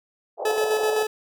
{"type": "band-pass noise", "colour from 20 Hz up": "white", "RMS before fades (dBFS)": -30, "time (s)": [0.37, 1.06], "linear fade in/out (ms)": 50, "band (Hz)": [420, 830], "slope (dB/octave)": 48}
{"type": "tone with tremolo", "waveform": "40% pulse", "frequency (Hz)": 431.4, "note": "A4", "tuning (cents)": -34, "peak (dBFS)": -19, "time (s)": [0.45, 1.07], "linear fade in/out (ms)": 5, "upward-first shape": "square", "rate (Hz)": 7.8, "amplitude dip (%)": 35}
{"effects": []}